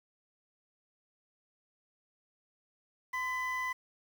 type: tone pair together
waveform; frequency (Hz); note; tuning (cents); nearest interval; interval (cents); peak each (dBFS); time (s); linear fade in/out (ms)
triangle; 1028 / 1996.3; C6 / B6; -31 / +18; major seventh; 1149; -33 / -32; 3.13-3.73; 10
effects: tanh soft clip ceiling -26 dBFS + 9-bit